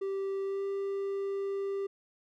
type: tone with pitch glide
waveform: triangle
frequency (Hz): 390.3 to 394.6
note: G4 to G4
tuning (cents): -8 to +11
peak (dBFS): -29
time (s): 0.01-1.87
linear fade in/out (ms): 10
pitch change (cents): +19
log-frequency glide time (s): 0.44-0.64
effects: none